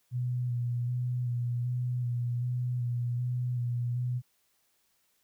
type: tone with vibrato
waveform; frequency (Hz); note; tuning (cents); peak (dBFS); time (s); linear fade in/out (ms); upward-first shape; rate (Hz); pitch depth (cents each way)
sine; 122.4; B2; -15; -28; 0.11-4.22; 50; square; 1.3; 21
effects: white hiss -72 dBFS RMS until 5.23 s